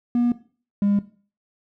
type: tone pair in turn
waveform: triangle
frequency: 240.6 / 202.3 Hz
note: B3 / G#3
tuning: -45 / -45 cents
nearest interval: minor third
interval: 300 cents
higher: first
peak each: -14 dBFS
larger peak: neither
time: 0.15-0.32 / 0.82-0.99 s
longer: neither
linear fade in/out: 2 ms
effects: noise-tail reverb RT60 0.4 s tail -17 dB re dry + tanh soft clip ceiling -11 dBFS